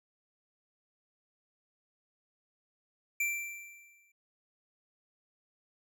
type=tone with exponential decay; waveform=square; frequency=2349 Hz; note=D7; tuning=in tune; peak=-28 dBFS; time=3.2-4.12 s; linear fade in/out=5 ms; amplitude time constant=200 ms; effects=none